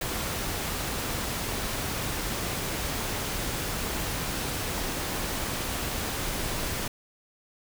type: noise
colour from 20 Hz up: pink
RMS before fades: -31 dBFS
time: 0.01-6.88 s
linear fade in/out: 5 ms
effects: none